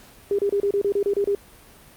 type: tone bursts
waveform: sine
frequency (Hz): 402.5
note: G4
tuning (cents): +46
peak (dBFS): -18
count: 10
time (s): 0.31-1.35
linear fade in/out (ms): 2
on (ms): 77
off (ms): 30
effects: pink hiss -49 dBFS RMS until 1.96 s + Opus 48 kbps

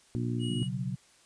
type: harmonic tone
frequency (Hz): 59.8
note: A#1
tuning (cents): +45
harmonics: 2 / 3 / 4 / 5 / 6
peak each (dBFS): -31 / -41 / -34 / -38 / -41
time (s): 0.15-0.63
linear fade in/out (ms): 0
type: tone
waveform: square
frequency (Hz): 2903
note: F#7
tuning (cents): -34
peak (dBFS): -39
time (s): 0.39-0.69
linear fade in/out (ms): 50
type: chord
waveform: sine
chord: B suspended second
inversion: none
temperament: just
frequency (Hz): 123.47 / 138.9 / 185.21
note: B2 / C#3 / F#3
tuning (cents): 0 / +4 / +2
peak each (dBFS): -35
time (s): 0.49-0.96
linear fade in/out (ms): 20
effects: white hiss -61 dBFS RMS until 1.25 s + resampled to 22050 Hz

